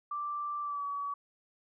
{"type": "tone with pitch glide", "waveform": "sine", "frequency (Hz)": [1174, 1137.3], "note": ["D6", "C#6"], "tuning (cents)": [-1, 44], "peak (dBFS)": -33, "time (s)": [0.11, 1.14], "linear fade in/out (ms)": 5, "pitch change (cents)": -55, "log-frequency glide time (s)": [0.62, 0.85], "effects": []}